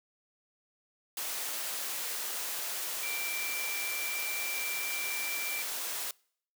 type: tone in noise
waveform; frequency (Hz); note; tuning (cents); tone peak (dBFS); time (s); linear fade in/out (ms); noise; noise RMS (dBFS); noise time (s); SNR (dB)
sine; 2349; D7; 0; -36; 3.03-5.62; 2; white; -36; 1.17-6.11; -3
effects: noise-tail reverb RT60 0.6 s tail -26 dB re dry + high-pass 400 Hz 12 dB/octave